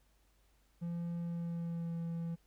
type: tone with pitch glide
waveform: triangle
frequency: 170.8 to 167.48 Hz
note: F3 to E3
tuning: -38 to +28 cents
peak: -34 dBFS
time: 0.81-2.36 s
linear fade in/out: 20 ms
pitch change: -34 cents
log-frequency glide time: 1.19-1.96 s
effects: added 50 Hz sine -69 dBFS peak until 2.46 s + pink hiss -74 dBFS RMS until 2.46 s